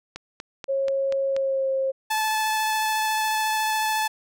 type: click train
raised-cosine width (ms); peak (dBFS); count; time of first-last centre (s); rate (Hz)
0.2; -17; 6; 0.16-1.365; 4.15
type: tone with pitch glide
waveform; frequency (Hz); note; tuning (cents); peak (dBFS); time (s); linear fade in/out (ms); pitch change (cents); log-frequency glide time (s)
sine; 544 to 534.3; C#5 to C5; -33 to +36; -21; 0.68-1.92; 20; -31; 1.28-1.69
type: tone with vibrato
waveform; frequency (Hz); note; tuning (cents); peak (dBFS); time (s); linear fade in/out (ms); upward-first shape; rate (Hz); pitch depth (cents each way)
sawtooth; 869; A5; -22; -18; 2.1-4.08; 10; sine; 14; 9
effects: none